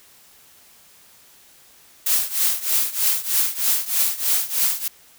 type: noise with tremolo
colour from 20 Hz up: blue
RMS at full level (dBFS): -17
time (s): 2.06-4.88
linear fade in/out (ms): 5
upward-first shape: triangle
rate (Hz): 3.2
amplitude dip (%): 90
effects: white hiss -51 dBFS RMS until 5.18 s